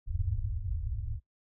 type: low-pass noise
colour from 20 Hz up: white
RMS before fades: -33 dBFS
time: 0.06-1.2 s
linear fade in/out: 50 ms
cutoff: 110 Hz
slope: 96 dB/octave
effects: noise-tail reverb RT60 0.1 s tail -17 dB re dry